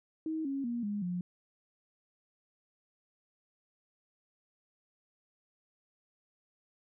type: tone with pitch steps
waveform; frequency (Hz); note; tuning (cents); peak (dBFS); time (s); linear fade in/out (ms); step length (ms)
sine; 317.2 / 274.5 / 237.6 / 205.7 / 178.02; D#4 / C#4 / A#3 / G#3 / F3; +33 / -17 / +33 / -16 / +33; -32; 0.26-1.21; 2; 190
effects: none